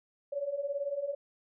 sine beating tone pair, 552 / 570 Hz, C#5 / C#5, -7 / +48 cents, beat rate 18 Hz, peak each -37 / -33 dBFS, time 0.32-1.15 s, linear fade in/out 10 ms, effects none

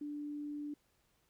sine tone, 293.7 Hz, D4, in tune, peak -39 dBFS, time 0.01-0.74 s, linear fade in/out 5 ms, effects pink hiss -75 dBFS RMS until 1.29 s

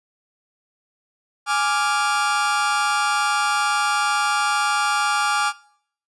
40% pulse chord, D diminished, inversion second, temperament equal, 830.6 / 1174.7 / 1396.9 Hz, Ab5 / D6 / F6, 0 / 0 / 0 cents, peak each -22 dBFS, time 1.46-5.53 s, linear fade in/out 50 ms, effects noise-tail reverb RT60 0.6 s tail -20 dB re dry + resampled to 24000 Hz

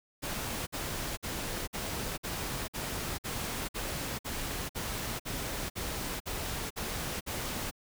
pink noise bursts, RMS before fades -36 dBFS, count 15, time 0.22-7.712 s, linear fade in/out 20 ms, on 450 ms, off 53 ms, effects none

